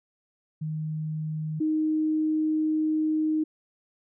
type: tone pair in turn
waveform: sine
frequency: 155.56 / 311.1 Hz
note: D#3 / D#4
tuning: 0 / 0 cents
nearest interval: octave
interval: 1200 cents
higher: second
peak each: -28 / -22 dBFS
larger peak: second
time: 0.61-1.6 / 1.6-3.44 s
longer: second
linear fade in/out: 10 ms
effects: none